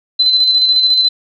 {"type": "tone with tremolo", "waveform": "sine", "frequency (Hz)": 4047, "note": "B7", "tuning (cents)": 42, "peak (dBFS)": -7, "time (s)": [0.19, 1.09], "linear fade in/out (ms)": 10, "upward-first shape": "square", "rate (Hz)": 14, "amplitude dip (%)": 35, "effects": []}